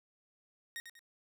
sawtooth tone with echo, 1864.7 Hz, A#6, in tune, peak -36 dBFS, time 0.76-0.8 s, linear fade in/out 0 ms, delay 96 ms, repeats 2, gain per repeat -8 dB, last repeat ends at 0.992 s, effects none

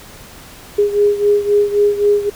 sine beating tone pair, 410 / 413.8 Hz, G#4 / G#4, -22 / -6 cents, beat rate 3.8 Hz, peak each -12 / -16 dBFS, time 0.78-2.3 s, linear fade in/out 10 ms, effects pink hiss -38 dBFS RMS until 2.35 s

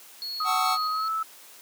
triangle tone with tremolo, 4344 Hz, C#8, 36 cents flat, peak -30 dBFS, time 0.22-1.08 s, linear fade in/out 0 ms, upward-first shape square, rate 2.3 Hz, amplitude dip 45%
sine tone with pitch glide, 1258 to 1308.4 Hz, D#6 to E6, +19 to -13 cents, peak -25 dBFS, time 0.4-1.23 s, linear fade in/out 5 ms, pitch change +68 cents, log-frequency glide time 0.91-1.08 s
square chord, F# minor seventh, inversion none, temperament equal with one note detuned, 746.4 / 880 / 1108.7 / 1318.5 Hz, F#5 / A5 / C#6 / E6, +15 / 0 / 0 / 0 cents, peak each -28 / -34 / -32 / -31 dBFS, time 0.44-0.78 s, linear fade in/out 50 ms
effects white hiss -49 dBFS RMS until 1.61 s + high-pass 300 Hz 12 dB/octave

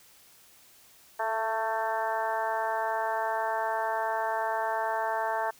harmonic tone with a mistuned harmonic, 222.6 Hz, A3, 20 cents sharp, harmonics 2 / 3 / 4 / 5 / 6 / 7 / 8, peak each -39 / -32 / -30 / -37 / -42 / -37 / -40 dBFS, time 1.19-5.51 s, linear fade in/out 10 ms, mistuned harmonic 2, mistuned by -21 cents, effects white hiss -57 dBFS RMS until 5.59 s

